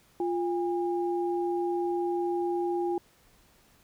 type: tone pair together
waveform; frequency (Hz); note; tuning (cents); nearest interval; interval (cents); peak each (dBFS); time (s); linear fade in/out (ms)
sine; 349.2 / 811.6; F4 / G#5; 0 / -40; octave + minor third; 1460; -27 / -33; 0.2-2.98; 2
effects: pink hiss -62 dBFS RMS until 3.83 s